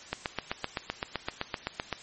click train, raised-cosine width 0.3 ms, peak -13 dBFS, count 15, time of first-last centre 0.13-1.927 s, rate 7.79 Hz, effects white hiss -48 dBFS RMS until 2.02 s + MP3 32 kbps

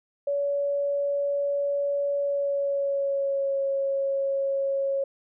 sine tone with pitch glide, 567 to 548.6 Hz, C#5 to C#5, +39 to -18 cents, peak -23 dBFS, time 0.27-5.04 s, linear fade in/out 5 ms, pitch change -57 cents, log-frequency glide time 2.18-3.62 s, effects none

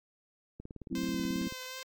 click train, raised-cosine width 3 ms, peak -31 dBFS, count 18, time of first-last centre 0.6-1.524 s, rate 18.4 Hz
sine chord, F# half-diminished seventh, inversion none, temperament equal, 185 / 220 / 261.6 / 329.6 Hz, F#3 / A3 / C4 / E4, 0 / 0 / 0 / 0 cents, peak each -37 / -39 / -35 / -37 dBFS, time 0.9-1.49 s, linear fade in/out 20 ms
5% pulse tone with vibrato, 517 Hz, C5, 21 cents flat, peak -29 dBFS, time 0.95-1.83 s, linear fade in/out 2 ms, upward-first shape sine, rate 2.6 Hz, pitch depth 19 cents each way
effects AAC 64 kbps

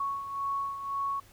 sine beating tone pair, 1108.7 / 1110.6 Hz, C#6 / C#6, 0 / +3 cents, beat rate 1.9 Hz, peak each -31 / -38 dBFS, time 0-1.2 s, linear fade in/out 5 ms, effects added 100 Hz sine -61 dBFS peak until 1.32 s + pink hiss -58 dBFS RMS until 1.32 s

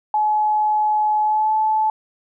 sine tone with pitch glide, 851 to 867.4 Hz, G#5 to A5, +42 to -25 cents, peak -15 dBFS, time 0.14-1.9 s, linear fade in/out 2 ms, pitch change +33 cents, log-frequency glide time 1.22-1.54 s, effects none

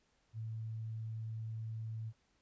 sine tone, 111.3 Hz, A2, 20 cents sharp, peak -39 dBFS, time 0.33-2.13 s, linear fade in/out 50 ms, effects pink hiss -75 dBFS RMS until 2.41 s + resampled to 16000 Hz

